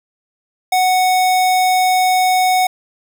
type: tone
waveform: square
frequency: 740 Hz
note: F#5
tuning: in tune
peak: -12 dBFS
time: 0.72-2.67 s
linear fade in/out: 5 ms
effects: none